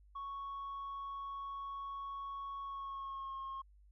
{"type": "tone with pitch glide", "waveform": "sine", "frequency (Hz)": [1108.7, 1078.4], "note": ["C#6", "C#6"], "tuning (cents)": [0, -48], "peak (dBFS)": -39, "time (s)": [0.15, 3.62], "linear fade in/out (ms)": 10, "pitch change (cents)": -48, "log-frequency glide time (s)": [2.62, 3.37], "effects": ["tanh soft clip ceiling -39 dBFS", "added 50 Hz sine -60 dBFS peak until 3.91 s"]}